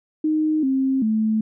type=tone with pitch steps; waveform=sine; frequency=309.8 / 266.1 / 218.3 Hz; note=D#4 / C4 / A3; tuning=-7 / +29 / -13 cents; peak=-17 dBFS; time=0.24-1.41 s; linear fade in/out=5 ms; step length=390 ms; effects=none

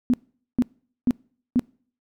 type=tone bursts; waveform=sine; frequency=246.9 Hz; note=B3; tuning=in tune; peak=-15 dBFS; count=4; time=0.1-1.594 s; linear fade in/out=0 ms; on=36 ms; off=450 ms; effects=noise-tail reverb RT60 0.5 s tail -25 dB re dry

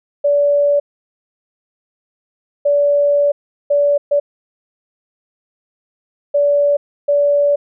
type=tone bursts at uneven times; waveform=sine; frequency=576 Hz; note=D5; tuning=34 cents flat; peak=-10 dBFS; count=6; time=0.24-0.8 / 2.65-3.32 / 3.7-3.98 / 4.11-4.2 / 6.34-6.77 / 7.08-7.56 s; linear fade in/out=10 ms; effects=none

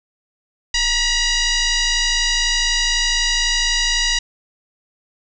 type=tone with frequency modulation; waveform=sine; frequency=990 Hz; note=B5; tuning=4 cents sharp; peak=-15 dBFS; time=0.74-4.19 s; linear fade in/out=5 ms; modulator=962 Hz; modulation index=5.5; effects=none

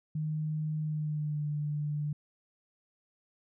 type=tone with pitch glide; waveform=sine; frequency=154.3 to 148.44 Hz; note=D#3 to D3; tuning=-14 to +19 cents; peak=-30 dBFS; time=0.15-2.13 s; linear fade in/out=5 ms; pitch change=-67 cents; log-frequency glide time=0.81-1.46 s; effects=none

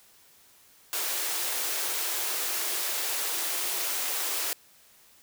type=high-pass noise; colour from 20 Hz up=white; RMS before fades=-30 dBFS; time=0.93-4.53 s; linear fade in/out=0 ms; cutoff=310 Hz; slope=96 dB/octave; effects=white hiss -58 dBFS RMS until 5.22 s

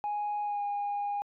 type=tone with pitch glide; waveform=sine; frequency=830 to 815.7 Hz; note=G#5 to G#5; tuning=-1 to -31 cents; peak=-28 dBFS; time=0.04-1.22 s; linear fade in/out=0 ms; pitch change=-30 cents; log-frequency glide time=0.43-0.62 s; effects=tanh soft clip ceiling -27 dBFS

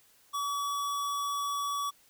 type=tone; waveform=square; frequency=1139 Hz; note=C#6; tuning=47 cents sharp; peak=-31 dBFS; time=0.33-1.91 s; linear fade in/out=20 ms; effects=white hiss -63 dBFS RMS until 2.09 s

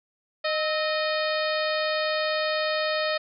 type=harmonic tone with a mistuned harmonic; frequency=617 Hz; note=D#5; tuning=15 cents flat; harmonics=1 / 2 / 3 / 4 / 5 / 6 / 7 / 8; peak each=-26 / -32 / -31 / -35 / -38 / -36 / -34 / -40 dBFS; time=0.44-3.18 s; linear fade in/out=10 ms; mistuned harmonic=2; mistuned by=+73 cents; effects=none

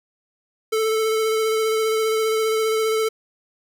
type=tone with vibrato; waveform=square; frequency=440 Hz; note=A4; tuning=in tune; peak=-19 dBFS; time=0.72-3.09 s; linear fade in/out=10 ms; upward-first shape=triangle; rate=15 Hz; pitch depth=21 cents each way; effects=none

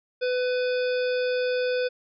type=harmonic tone; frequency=500 Hz; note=B4; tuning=21 cents sharp; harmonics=1 / 3 / 5 / 7 / 9 / 10; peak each=-23 / -33 / -37 / -40 / -42 / -43 dBFS; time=0.21-1.89 s; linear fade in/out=20 ms; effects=none

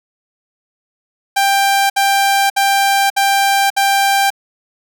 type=tone bursts; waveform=sawtooth; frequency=790 Hz; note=G5; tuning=13 cents sharp; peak=-7 dBFS; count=5; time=1.36-4.304 s; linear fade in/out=10 ms; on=540 ms; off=61 ms; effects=none

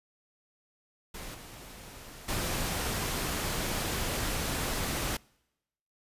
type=noise with level steps; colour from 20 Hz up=pink; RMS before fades=-42 / -47 / -32 dBFS; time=1.14-5.17 s; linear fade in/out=5 ms; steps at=1.34 / 2.28 s; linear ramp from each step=10 ms; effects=noise-tail reverb RT60 0.9 s tail -26 dB re dry + resampled to 32000 Hz

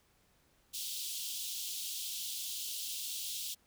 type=high-pass noise; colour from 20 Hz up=pink; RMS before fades=-40 dBFS; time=0.73-3.55 s; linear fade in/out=20 ms; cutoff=3000 Hz; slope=48 dB/octave; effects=pink hiss -70 dBFS RMS until 3.66 s

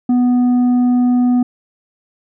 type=tone with tanh clipping; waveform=sine; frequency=246.9 Hz; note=B3; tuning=in tune; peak=-11 dBFS; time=0.09-1.43 s; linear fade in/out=5 ms; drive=5 dB; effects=none

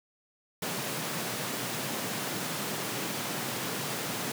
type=high-pass noise; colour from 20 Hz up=pink; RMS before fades=-34 dBFS; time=0.62-4.32 s; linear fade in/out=5 ms; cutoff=120 Hz; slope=48 dB/octave; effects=none

